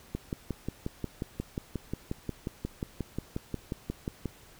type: click train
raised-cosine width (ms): 3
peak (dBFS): -19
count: 24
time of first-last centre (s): 0.15-4.257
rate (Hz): 5.6
effects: pink hiss -55 dBFS RMS until 4.59 s